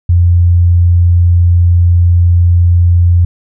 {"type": "tone", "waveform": "sine", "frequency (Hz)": 87.1, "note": "F2", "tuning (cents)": -4, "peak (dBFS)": -4, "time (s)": [0.09, 3.25], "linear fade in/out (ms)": 5, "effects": []}